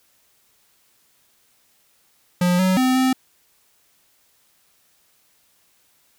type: tone with pitch steps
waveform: square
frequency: 178.1 / 186.3 / 256.9 / 259.4 Hz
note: F3 / F#3 / C4 / C4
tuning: +34 / +12 / -32 / -15 cents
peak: -16 dBFS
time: 2.41-3.13 s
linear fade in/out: 5 ms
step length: 180 ms
effects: white hiss -61 dBFS RMS until 6.18 s